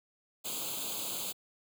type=noise with comb filter; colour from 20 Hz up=white; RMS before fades=-37 dBFS; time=0.44-1.33 s; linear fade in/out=20 ms; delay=0.27 ms; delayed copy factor=+0.95; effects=high-pass 150 Hz 12 dB/octave